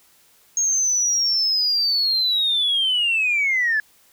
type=linear sweep; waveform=sine; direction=down; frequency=6550 to 1693 Hz; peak=-16 dBFS; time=0.57-3.8 s; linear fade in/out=2 ms; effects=tanh soft clip ceiling -13 dBFS + white hiss -56 dBFS RMS until 4.12 s